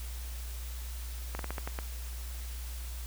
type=slowing click train; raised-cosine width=0.5 ms; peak=-21 dBFS; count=7; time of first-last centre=1.35-1.789 s; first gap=42 ms; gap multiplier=1.22; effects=added 60 Hz sine -37 dBFS peak until 3.06 s + white hiss -48 dBFS RMS until 3.06 s